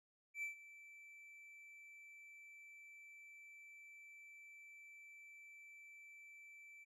triangle tone with ADSR envelope, 2326 Hz, D7, 17 cents flat, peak -38 dBFS, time 0.34-6.85 s, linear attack 86 ms, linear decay 120 ms, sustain -17 dB, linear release 22 ms, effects resampled to 32000 Hz

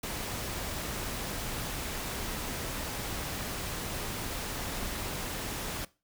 pink noise, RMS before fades -36 dBFS, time 0.03-5.85 s, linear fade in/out 5 ms, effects noise-tail reverb RT60 0.3 s tail -20 dB re dry

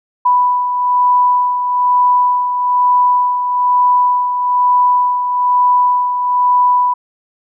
sine beating tone pair, 989 / 990.1 Hz, B5 / B5, +2 / +4 cents, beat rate 1.1 Hz, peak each -10 / -19 dBFS, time 0.25-6.94 s, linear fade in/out 10 ms, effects none

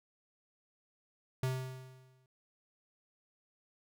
square tone with exponential decay, 129.8 Hz, C3, 13 cents flat, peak -30 dBFS, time 1.43-2.26 s, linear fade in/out 2 ms, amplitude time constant 180 ms, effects none

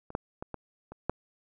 clicks, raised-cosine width 1 ms, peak -30 / -14 / -23 / -22 / -29 / -13 dBFS, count 6, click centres 0.104 / 0.151 / 0.425 / 0.543 / 0.92 / 1.096 s, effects none

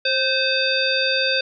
harmonic tone with a mistuned harmonic, 518 Hz, C5, 17 cents flat, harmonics 1 / 3 / 5 / 7 / 9, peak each -24 / -24 / -24 / -24 / -24 dBFS, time 0.05-1.41 s, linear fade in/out 5 ms, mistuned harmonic 1, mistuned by +41 cents, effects none

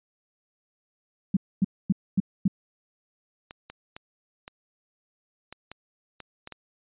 sine tone bursts, 192.3 Hz, G3, 33 cents flat, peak -17 dBFS, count 5, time 1.34-2.48 s, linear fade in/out 5 ms, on 28 ms, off 250 ms
clicks, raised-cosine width 0.2 ms, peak -22 dBFS, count 9, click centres 3.509 / 3.7 / 3.965 / 4.479 / 5.526 / 5.716 / 6.203 / 6.474 / 6.523 s
effects resampled to 8000 Hz

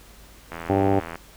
click train, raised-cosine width 0.5 ms, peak -18 dBFS, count 54, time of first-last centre 0.52-1.156 s, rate 83.3 Hz
harmonic tone, 98 Hz, G2, in tune, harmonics 1 / 2 / 3 / 4 / 5 / 6 / 7 / 8 / 9, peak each -25 / -29 / -23 / -24 / -29 / -29 / -30 / -26 / -35 dBFS, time 0.69-1 s, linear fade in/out 10 ms
effects added 50 Hz sine -50 dBFS peak until 1.36 s + pink hiss -50 dBFS RMS until 1.36 s

